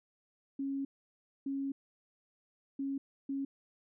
sine tone bursts at uneven times, 274.5 Hz, C#4, 17 cents flat, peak -33 dBFS, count 4, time 0.59-0.85 / 1.46-1.72 / 2.79-2.98 / 3.29-3.45 s, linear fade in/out 5 ms, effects none

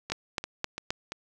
two click trains, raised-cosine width 0.2 ms, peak -18 / -11 dBFS, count 4 / 4, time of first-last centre 0.1-1.12 / 0.12-0.905 s, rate 2.94 / 3.82 Hz, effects none

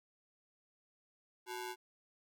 sawtooth ring-modulated tone, 622.3 Hz, D#5, in tune, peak -34 dBFS, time 1.46-1.76 s, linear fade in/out 50 ms, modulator 254 Hz, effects none

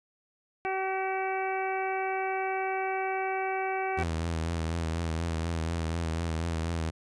harmonic tone, 381.5 Hz, G4, 47 cents flat, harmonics 1 / 2 / 3 / 4 / 5 / 6 / 7, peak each -33 / -31 / -41 / -39 / -43 / -37 / -47 dBFS, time 0.65-4.03 s, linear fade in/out 0 ms
sawtooth tone with vibrato, 82.41 Hz, E2, in tune, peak -25 dBFS, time 3.97-6.91 s, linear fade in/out 20 ms, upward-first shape triangle, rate 4.1 Hz, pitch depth 59 cents each way
effects resampled to 22050 Hz

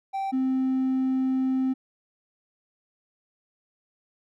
triangle tone pair in turn, 779 / 261.5 Hz, G5 / C4, -11 / -1 cents, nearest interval octave + perfect fifth, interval 1890 cents, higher first, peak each -24 / -19 dBFS, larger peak second, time 0.13-0.32 / 0.32-1.74 s, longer second, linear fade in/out 20 ms, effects tanh soft clip ceiling -16 dBFS

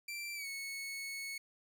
sawtooth tone with pitch glide, 2349 to 2204 Hz, D7 to C#7, 0 to -11 cents, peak -37 dBFS, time 0.08-1.38 s, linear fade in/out 5 ms, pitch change -111 cents, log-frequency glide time 0.35-0.47 s, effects none

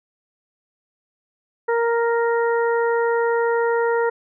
harmonic tone, 466.2 Hz, A#4, in tune, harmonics 1 / 2 / 3 / 4, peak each -18 / -24 / -28 / -30 dBFS, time 1.68-4.1 s, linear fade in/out 10 ms, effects none

